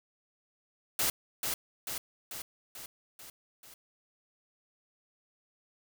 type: noise with echo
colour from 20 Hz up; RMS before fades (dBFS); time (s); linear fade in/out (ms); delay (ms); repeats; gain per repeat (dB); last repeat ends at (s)
white; -29; 0.99-1.1; 2; 440; 6; -4; 3.74
effects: none